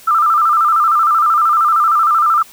sine tone with vibrato, 1263 Hz, D#6, 26 cents sharp, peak -9 dBFS, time 0.07-2.43 s, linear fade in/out 10 ms, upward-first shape square, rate 13 Hz, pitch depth 87 cents each way, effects white hiss -41 dBFS RMS until 2.52 s

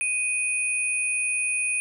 sine tone pair together, 2489 / 9389 Hz, D#7 / D9, 0 / -2 cents, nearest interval octave + major seventh, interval 2298 cents, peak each -24 / -28 dBFS, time 0.01-1.8 s, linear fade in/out 0 ms, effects none

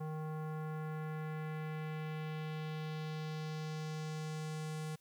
square tone with low-pass filter sweep, 155.56 Hz, D#3, in tune, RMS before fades -41 dBFS, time 0-4.96 s, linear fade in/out 10 ms, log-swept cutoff 1000 to 9900 Hz, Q 1.4, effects white hiss -72 dBFS RMS until 5 s

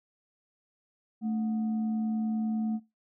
sine tone with frequency modulation, 220 Hz, A3, in tune, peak -27 dBFS, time 1.21-2.8 s, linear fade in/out 50 ms, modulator 510 Hz, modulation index 0.25, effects noise-tail reverb RT60 0.2 s tail -20 dB re dry

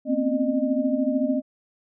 sine tone cluster, 234.2 / 256.6 / 270.1 / 610 Hz, A#3 / C4 / C#4 / D#5, +8 / -34 / -45 / -34 cents, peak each -29 / -24 / -25 / -27 dBFS, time 0.05-1.42 s, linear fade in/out 50 ms, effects none

